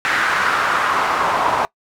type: noise with band-pass filter sweep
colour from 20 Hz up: pink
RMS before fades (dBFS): -18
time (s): 0.05-1.65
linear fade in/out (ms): 0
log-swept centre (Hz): 1600 to 920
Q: 2.5
effects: noise-tail reverb RT60 0.1 s tail -22 dB re dry